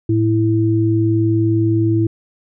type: tone pair together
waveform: sine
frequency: 109.99 / 329.6 Hz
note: A2 / E4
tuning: 0 / 0 cents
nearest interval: octave + perfect fifth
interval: 1900 cents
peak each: -15 dBFS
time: 0.09-2.07 s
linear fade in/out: 5 ms
effects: none